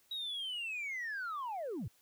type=linear sweep; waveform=sine; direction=down; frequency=3864 to 79.4 Hz; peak=-35 dBFS; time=0.11-1.88 s; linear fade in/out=5 ms; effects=tanh soft clip ceiling -35 dBFS + white hiss -69 dBFS RMS until 2.01 s